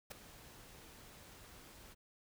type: noise with ADSR envelope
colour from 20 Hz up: pink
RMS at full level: -43 dBFS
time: 0.1-1.95 s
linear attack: 16 ms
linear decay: 6 ms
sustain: -14 dB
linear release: 28 ms
effects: none